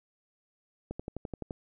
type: click train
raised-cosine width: 2 ms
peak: -23 dBFS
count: 8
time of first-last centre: 0.91-1.508 s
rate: 11.7 Hz
effects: none